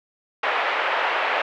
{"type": "band-pass noise", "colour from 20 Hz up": "pink", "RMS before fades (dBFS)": -23, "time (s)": [0.43, 1.42], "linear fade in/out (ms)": 5, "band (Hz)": [550, 2700], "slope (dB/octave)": 24, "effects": []}